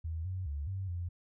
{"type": "tone with pitch steps", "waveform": "sine", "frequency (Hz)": [81, 92.9, 72, 95.9, 87.3], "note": ["E2", "F#2", "D2", "G2", "F2"], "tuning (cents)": [-30, 7, -34, -37, 0], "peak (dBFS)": -34, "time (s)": [0.04, 1.09], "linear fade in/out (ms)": 10, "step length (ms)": 210, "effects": []}